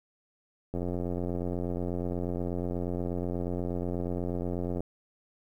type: click train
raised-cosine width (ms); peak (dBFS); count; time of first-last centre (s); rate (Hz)
2; -20; 360; 0.74-4.806; 88.3
effects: 10-bit